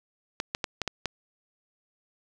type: clicks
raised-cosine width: 0.2 ms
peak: -11 dBFS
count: 6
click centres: 0.401 / 0.549 / 0.642 / 0.817 / 0.877 / 1.057 s
effects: none